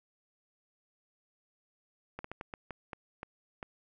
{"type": "slowing click train", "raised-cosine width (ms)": 0.5, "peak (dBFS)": -25, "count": 9, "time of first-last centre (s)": [2.19, 3.628], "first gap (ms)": 54, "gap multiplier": 1.33, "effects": []}